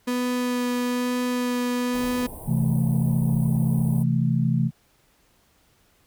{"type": "tone with vibrato", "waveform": "35% pulse", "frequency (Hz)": 246.9, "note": "B3", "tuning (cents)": 0, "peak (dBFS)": -21, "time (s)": [0.07, 2.27], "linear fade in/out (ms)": 10, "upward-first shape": "sine", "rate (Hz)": 1.1, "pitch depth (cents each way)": 9}
{"type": "band-stop noise", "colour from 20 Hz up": "pink", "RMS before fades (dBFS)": -38, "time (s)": [1.93, 4.04], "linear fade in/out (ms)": 20, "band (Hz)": [1000, 8600], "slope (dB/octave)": 96}
{"type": "chord", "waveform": "sine", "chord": "A minor", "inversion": "first", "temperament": "equal", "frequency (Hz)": [130.81, 164.81, 220], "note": ["C3", "E3", "A3"], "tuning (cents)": [0, 0, 0], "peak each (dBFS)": [-22, -23, -25], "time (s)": [2.46, 4.71], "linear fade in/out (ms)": 50}
{"effects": ["pink hiss -62 dBFS RMS until 6.06 s"]}